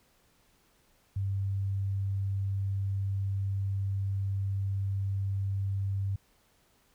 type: tone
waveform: sine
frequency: 98 Hz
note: G2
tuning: in tune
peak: -28 dBFS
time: 1.16-6.16 s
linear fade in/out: 5 ms
effects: pink hiss -67 dBFS RMS until 6.94 s